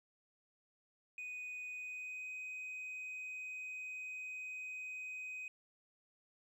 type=tone with pitch glide; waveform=sine; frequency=2489 to 2511 Hz; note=D#7 to D#7; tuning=0 to +15 cents; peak=-40 dBFS; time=1.18-5.48 s; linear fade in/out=2 ms; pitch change=+15 cents; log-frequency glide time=1.69-2.3 s; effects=tanh soft clip ceiling -42 dBFS + 13-bit